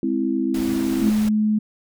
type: chord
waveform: sine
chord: Ab augmented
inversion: none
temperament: equal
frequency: 207.7 / 261.6 / 329.6 Hz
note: Ab3 / C4 / E4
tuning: 0 / 0 / 0 cents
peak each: -26 / -22 / -23 dBFS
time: 0.03-1.1 s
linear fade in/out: 2 ms
type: noise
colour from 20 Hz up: pink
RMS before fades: -34 dBFS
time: 0.54-1.29 s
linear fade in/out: 5 ms
type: tone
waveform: sine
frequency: 213.6 Hz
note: G#3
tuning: 49 cents sharp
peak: -16 dBFS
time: 1.01-1.59 s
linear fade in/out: 10 ms
effects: none